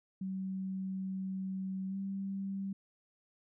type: tone with pitch glide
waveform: sine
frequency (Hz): 190 to 195.12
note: F#3 to G3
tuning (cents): +46 to -8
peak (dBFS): -35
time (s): 0.21-2.73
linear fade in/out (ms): 5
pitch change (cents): +46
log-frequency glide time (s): 1.88-1.96
effects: none